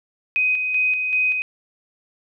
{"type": "tone with tremolo", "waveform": "sine", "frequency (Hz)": 2509, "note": "D#7", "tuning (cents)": 14, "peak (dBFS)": -16, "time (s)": [0.36, 1.42], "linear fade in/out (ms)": 0, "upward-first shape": "square", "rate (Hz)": 2.6, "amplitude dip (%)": 40, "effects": []}